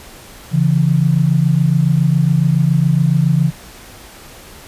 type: tone pair together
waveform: sine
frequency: 139.6 / 166.78 Hz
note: C#3 / E3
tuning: +13 / +21 cents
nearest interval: minor third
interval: 308 cents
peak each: -13 dBFS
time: 0.51-3.52 s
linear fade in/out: 50 ms
effects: pink hiss -38 dBFS RMS until 4.67 s + resampled to 32000 Hz